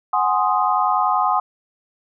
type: chord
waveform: sine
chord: Ab dominant seventh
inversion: third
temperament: equal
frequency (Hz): 740 / 830.6 / 1046.5 / 1244.5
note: Gb5 / Ab5 / C6 / Eb6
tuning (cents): 0 / 0 / 0 / 0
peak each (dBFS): -21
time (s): 0.13-1.4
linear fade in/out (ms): 5
effects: none